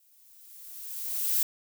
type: noise with exponential growth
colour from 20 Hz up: violet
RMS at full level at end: -24 dBFS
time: 0-1.43 s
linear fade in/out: 2 ms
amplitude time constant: 310 ms
effects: none